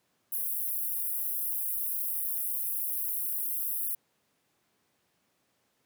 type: high-pass noise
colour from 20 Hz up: pink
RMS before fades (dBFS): -32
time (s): 0.32-3.95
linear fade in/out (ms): 5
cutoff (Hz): 11000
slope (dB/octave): 48
effects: pink hiss -73 dBFS RMS until 5.85 s + high-pass 150 Hz 12 dB/octave